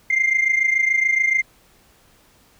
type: tone pair together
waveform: sine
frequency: 2093 / 2120 Hz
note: C7 / C7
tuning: 0 / +22 cents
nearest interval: unison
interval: 22 cents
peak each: -16 / -19 dBFS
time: 0.1-1.42 s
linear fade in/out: 5 ms
effects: tanh soft clip ceiling -11 dBFS + pink hiss -55 dBFS RMS until 2.59 s